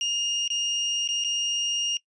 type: tone with dropouts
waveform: 35% pulse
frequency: 2835 Hz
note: F7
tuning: 25 cents sharp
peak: -23 dBFS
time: 0.01-1.97 s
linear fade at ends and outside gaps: 1 ms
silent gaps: 0.478-0.502 / 1.076-1.088 / 1.239-1.246 s
effects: noise-tail reverb RT60 0.1 s tail -20 dB re dry + resampled to 22050 Hz